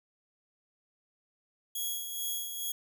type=tone with tremolo; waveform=5% pulse; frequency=3322 Hz; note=G#7; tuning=in tune; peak=-23 dBFS; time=1.75-2.72 s; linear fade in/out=5 ms; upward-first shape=sine; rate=2.3 Hz; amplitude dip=50%; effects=none